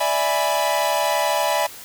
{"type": "chord", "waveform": "45% pulse", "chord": "E dominant seventh", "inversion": "third", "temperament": "equal", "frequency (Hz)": [587.3, 659.3, 830.6, 987.8], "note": ["D5", "E5", "G#5", "B5"], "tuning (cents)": [0, 0, 0, 0], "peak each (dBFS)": -24, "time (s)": [0, 1.67], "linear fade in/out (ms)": 10, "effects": ["white hiss -39 dBFS RMS until 1.84 s"]}